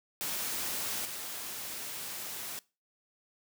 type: noise with level steps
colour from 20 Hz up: white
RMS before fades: -35 / -40 dBFS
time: 0.21-2.59 s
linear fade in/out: 0 ms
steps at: 1.05 s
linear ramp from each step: 2 ms
effects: noise-tail reverb RT60 0.3 s tail -22 dB re dry + high-pass 100 Hz 12 dB/octave